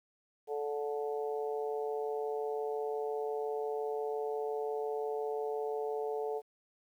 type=harmonic tone; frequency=145.7 Hz; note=D3; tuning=13 cents flat; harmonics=3 / 4 / 5 / 6; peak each=-34 / -44 / -41 / -46 dBFS; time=0.47-6.42 s; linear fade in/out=50 ms; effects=11-bit